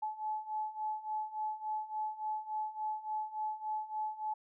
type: beating tone pair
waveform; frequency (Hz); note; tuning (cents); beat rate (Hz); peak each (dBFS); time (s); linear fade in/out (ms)
sine; 858 / 861.5; A5 / A5; -44 / -37; 3.5; -40 / -37; 0.02-4.34; 10
effects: none